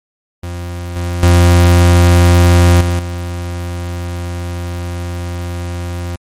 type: tone with level steps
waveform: 40% pulse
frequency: 87.31 Hz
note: F2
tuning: in tune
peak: -20 / -15 / -4 / -11 / -18 dBFS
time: 0.43-6.16 s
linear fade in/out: 5 ms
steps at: 0.96 / 1.23 / 2.81 / 2.99 s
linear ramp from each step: 2 ms
effects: MP3 64 kbps